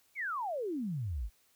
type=exponential sweep; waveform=sine; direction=down; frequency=2349 to 46.03 Hz; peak=-33 dBFS; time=0.15-1.3 s; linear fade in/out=50 ms; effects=white hiss -69 dBFS RMS until 1.55 s